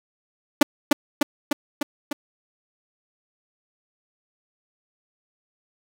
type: tone with echo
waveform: sawtooth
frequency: 291.1 Hz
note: D4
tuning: 15 cents flat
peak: -6 dBFS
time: 0.61-0.63 s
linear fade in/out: 5 ms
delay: 300 ms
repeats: 5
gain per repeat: -3 dB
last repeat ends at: 2.13 s
effects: none